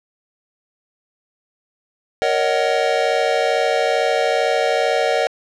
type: chord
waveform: square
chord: D# minor seventh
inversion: second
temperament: just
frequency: 466.7 / 560 / 622.3 / 746.7 Hz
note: A#4 / C#5 / D#5 / F#5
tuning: +2 / +18 / 0 / +16 cents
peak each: -22 dBFS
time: 2.22-5.27 s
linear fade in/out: 0 ms
effects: low-pass 5000 Hz 12 dB/octave